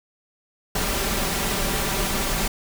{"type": "noise with comb filter", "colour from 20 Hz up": "pink", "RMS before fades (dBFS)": -24, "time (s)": [0.75, 2.48], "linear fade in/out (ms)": 5, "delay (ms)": 5.1, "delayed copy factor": 0.55, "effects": []}